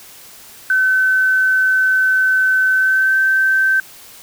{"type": "tone with pitch glide", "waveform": "sine", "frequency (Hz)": [1524, 1549.7], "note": ["G6", "G6"], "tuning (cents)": [-49, -20], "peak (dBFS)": -11, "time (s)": [0.7, 3.8], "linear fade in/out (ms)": 2, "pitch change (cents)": 29, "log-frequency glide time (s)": [2.73, 3.17], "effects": ["white hiss -40 dBFS RMS until 4.22 s"]}